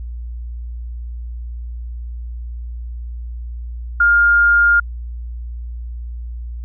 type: tone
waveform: sine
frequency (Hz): 1410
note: F6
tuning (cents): +16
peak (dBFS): -9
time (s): 4-4.8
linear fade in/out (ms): 5
effects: added 59 Hz sine -25 dBFS peak until 6.64 s